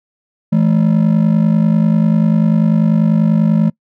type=ring-modulated tone; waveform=triangle; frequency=191.2 Hz; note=G3; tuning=43 cents flat; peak=-4 dBFS; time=0.52-3.7 s; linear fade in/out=10 ms; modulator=25.1 Hz; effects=noise-tail reverb RT60 0.1 s tail -25 dB re dry